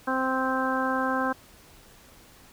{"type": "harmonic tone", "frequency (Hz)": 261.3, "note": "C4", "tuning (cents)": -2, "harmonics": [1, 2, 3, 4, 5, 6], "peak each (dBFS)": [-29, -31, -32, -30, -33, -31], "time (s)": [0.07, 1.33], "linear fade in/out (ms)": 10, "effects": ["pink hiss -53 dBFS RMS until 2.52 s"]}